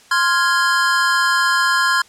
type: chord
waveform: square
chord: F minor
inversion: second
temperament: equal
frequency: 1046.5 / 1396.9 / 1661.2 Hz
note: C6 / F6 / Ab6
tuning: 0 / 0 / 0 cents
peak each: -19 dBFS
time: 0.11-2.02 s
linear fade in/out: 5 ms
effects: white hiss -48 dBFS RMS until 2.08 s + low-pass 8000 Hz 12 dB/octave